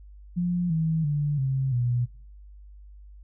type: tone with pitch steps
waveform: sine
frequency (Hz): 176.4 / 160.83 / 146.63 / 133.69 / 121.88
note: F3 / E3 / D3 / C3 / B2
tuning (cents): +18 / -42 / -2 / +38 / -22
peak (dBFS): -22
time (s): 0.36-2.06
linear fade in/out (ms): 20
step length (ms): 340
effects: noise-tail reverb RT60 0.4 s tail -20 dB re dry + added 50 Hz sine -44 dBFS peak until 3.23 s